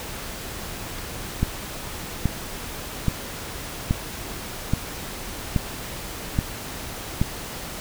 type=click train; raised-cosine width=5 ms; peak=-7 dBFS; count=8; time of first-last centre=1.43-7.215 s; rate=1.21 Hz; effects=pink hiss -34 dBFS RMS until 7.8 s